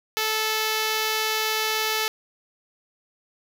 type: tone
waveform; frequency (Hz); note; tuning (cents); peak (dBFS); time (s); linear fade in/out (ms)
5% pulse; 436.4; A4; -14; -11; 0.17-2.08; 0
effects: none